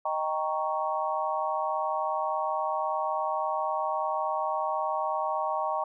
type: chord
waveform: sine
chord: Eb dominant seventh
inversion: none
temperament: equal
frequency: 622.3 / 784 / 932.3 / 1108.7 Hz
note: Eb5 / G5 / Bb5 / Db6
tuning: 0 / 0 / 0 / 0 cents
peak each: -32 dBFS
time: 0.05-5.84 s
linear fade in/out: 5 ms
effects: none